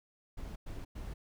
brown noise bursts, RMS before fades -42 dBFS, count 3, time 0.37-1.14 s, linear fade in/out 10 ms, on 190 ms, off 100 ms, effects none

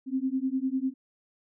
sine beating tone pair, 258.4 / 268.4 Hz, C4 / C4, -21 / +44 cents, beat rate 10 Hz, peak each -29 dBFS, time 0.06-0.94 s, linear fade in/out 50 ms, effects none

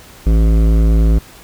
triangle tone with hard clipping, 54.7 Hz, A1, 9 cents flat, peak -10 dBFS, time 0.26-1.19 s, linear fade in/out 10 ms, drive 18 dB, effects pink hiss -40 dBFS RMS until 1.43 s

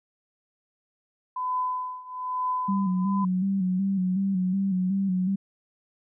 sine tone with tremolo, 1008 Hz, B5, 35 cents sharp, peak -23 dBFS, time 1.36-3.25 s, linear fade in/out 5 ms, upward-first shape triangle, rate 1.1 Hz, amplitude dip 90%
sine tone with vibrato, 189.5 Hz, F#3, 42 cents sharp, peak -22 dBFS, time 2.68-5.36 s, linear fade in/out 10 ms, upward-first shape square, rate 2.7 Hz, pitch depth 53 cents each way
effects none

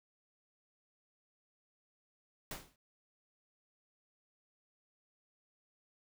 pink noise with exponential decay, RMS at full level -39 dBFS, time 2.51-2.76 s, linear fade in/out 2 ms, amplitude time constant 54 ms, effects none

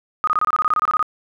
sine tone bursts, 1244.5 Hz, D#6, in tune, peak -14 dBFS, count 14, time 0.24-1.027 s, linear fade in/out 0 ms, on 33 ms, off 25 ms, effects none

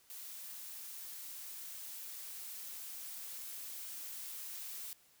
blue noise with level ramp, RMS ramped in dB -48 to -45 dBFS, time 0.1-4.93 s, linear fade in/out 0 ms, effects white hiss -67 dBFS RMS until 5.2 s

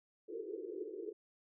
white band-pass noise, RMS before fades -44 dBFS, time 0.28-1.13 s, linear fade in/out 10 ms, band 330 to 460 Hz, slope 96 dB/octave, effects none

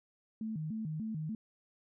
sine tone with vibrato, 185 Hz, F#3, in tune, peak -35 dBFS, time 0.41-1.35 s, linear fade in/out 2 ms, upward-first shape square, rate 3.4 Hz, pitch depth 300 cents each way, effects none

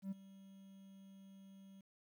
triangle tone with ADSR envelope, 194 Hz, G3, 18 cents flat, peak -35 dBFS, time 0.02-1.81 s, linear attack 93 ms, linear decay 18 ms, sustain -19 dB, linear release 4 ms, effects tanh soft clip ceiling -33 dBFS + 12-bit

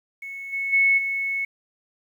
sine tone with level steps, 2201 Hz, C#7, 13 cents flat, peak -32 / -24 / -15 / -23 dBFS, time 0.22-1.45 s, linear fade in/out 5 ms, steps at 0.52 / 0.72 / 0.97 s, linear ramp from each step 20 ms, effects 9-bit

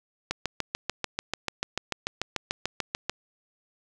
click train, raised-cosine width 0.2 ms, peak -10 dBFS, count 20, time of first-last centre 0.31-3.096 s, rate 6.82 Hz, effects none

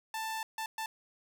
sawtooth tone bursts at uneven times, 885 Hz, A5, 10 cents sharp, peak -31 dBFS, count 3, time 0.14-0.43 / 0.58-0.66 / 0.78-0.86 s, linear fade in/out 2 ms, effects none

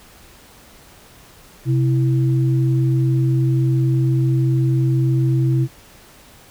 sine tone pair together, 130.8 / 329.6 Hz, C3 / E4, 0 / 0 cents, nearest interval octave + major third, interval 1600 cents, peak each -14 / -23 dBFS, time 1.65-5.68 s, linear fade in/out 50 ms, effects pink hiss -46 dBFS RMS until 6.5 s

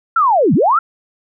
sine linear two-way sweep, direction down then up, 1396.9 to 132 to 1396.9 Hz, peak -9 dBFS, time 0.16-0.79 s, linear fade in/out 5 ms, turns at 0.54 s, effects none

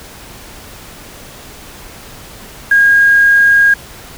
sine tone with quantisation, 1629 Hz, G#6, 34 cents flat, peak -5 dBFS, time 2.71-3.74 s, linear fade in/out 5 ms, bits 5, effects pink hiss -34 dBFS RMS until 4.17 s

